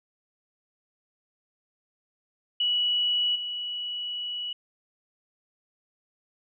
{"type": "tone with level steps", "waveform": "sine", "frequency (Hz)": 2937, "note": "F#7", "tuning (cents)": -13, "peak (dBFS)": [-22, -30], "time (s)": [2.6, 4.53], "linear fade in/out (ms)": 5, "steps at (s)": 3.35, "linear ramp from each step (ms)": 10, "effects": []}